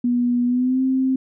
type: tone with pitch glide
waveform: sine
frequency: 243.2 to 262.2 Hz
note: B3 to C4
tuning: -26 to +4 cents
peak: -16 dBFS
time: 0.04-1.16 s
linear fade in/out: 5 ms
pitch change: +130 cents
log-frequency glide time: 0.45-0.82 s
effects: none